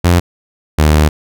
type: tone pair in turn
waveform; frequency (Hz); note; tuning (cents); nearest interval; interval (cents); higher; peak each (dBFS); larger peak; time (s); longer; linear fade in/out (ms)
sawtooth; 87.31 / 76.26; F2 / D#2; 0 / -34; major second; 234; first; -3; neither; 0.04-0.2 / 0.78-1.09; second; 10
effects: none